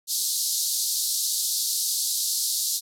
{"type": "band-pass noise", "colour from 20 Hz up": "pink", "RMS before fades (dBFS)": -26, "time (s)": [0.07, 2.81], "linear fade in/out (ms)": 50, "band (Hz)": [4000, 14000], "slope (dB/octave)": 48, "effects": []}